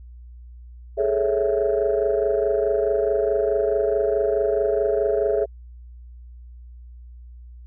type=chord; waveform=sine; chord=A major seventh; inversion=third; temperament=equal; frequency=415.3 / 440 / 554.4 / 659.3 Hz; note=G#4 / A4 / C#5 / E5; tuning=0 / 0 / 0 / 0 cents; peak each=-21 / -24 / -24 / -24 dBFS; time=0.97-5.46 s; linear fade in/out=20 ms; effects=tanh soft clip ceiling -11 dBFS + added 60 Hz sine -39 dBFS peak until 7.66 s